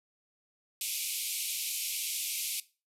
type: band-pass noise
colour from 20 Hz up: white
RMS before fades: -35 dBFS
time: 0.81-2.6 s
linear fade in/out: 2 ms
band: 2200 to 14000 Hz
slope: 96 dB/octave
effects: noise-tail reverb RT60 0.3 s tail -18 dB re dry